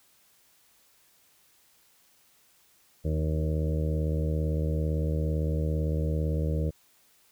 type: harmonic tone with a mistuned harmonic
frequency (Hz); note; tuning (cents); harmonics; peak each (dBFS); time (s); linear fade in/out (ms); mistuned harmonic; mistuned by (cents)
77.78; D#2; 0; 1 / 2 / 3 / 4 / 5 / 6 / 7 / 8; -27 / -30 / -41 / -38 / -44 / -37 / -39 / -48; 3.04-6.71; 20; 5; -17
effects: white hiss -63 dBFS RMS until 7.31 s